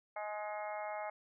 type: harmonic tone with a mistuned harmonic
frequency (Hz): 209.7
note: G#3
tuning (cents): +17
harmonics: 3 / 4 / 5 / 6 / 7 / 8 / 9 / 10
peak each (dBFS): -42 / -42 / -53 / -49 / -56 / -56 / -58 / -49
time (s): 0.16-1.1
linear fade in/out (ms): 5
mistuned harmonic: 10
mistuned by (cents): +37
effects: none